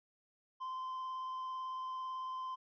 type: tone with vibrato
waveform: triangle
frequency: 1035 Hz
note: C6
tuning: 19 cents flat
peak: -37 dBFS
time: 0.6-2.56 s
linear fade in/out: 20 ms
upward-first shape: triangle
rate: 18 Hz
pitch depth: 16 cents each way
effects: resampled to 11025 Hz